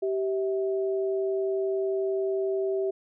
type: tone pair together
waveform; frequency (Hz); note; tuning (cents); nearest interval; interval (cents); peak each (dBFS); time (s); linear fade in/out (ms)
sine; 387.8 / 647.8; G4 / E5; -19 / -30; major sixth; 889; -25 / -33; 0.02-2.91; 10
effects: none